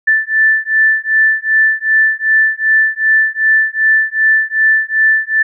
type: beating tone pair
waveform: sine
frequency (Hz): 1760 / 1762.6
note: A6 / A6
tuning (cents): 0 / +3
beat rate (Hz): 2.6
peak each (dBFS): -12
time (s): 0.07-5.43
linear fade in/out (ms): 10
effects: none